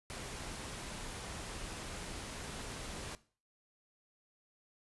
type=noise; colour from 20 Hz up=pink; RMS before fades=-44 dBFS; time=0.1-3.15 s; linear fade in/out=0 ms; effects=noise-tail reverb RT60 0.4 s tail -18 dB re dry + resampled to 24000 Hz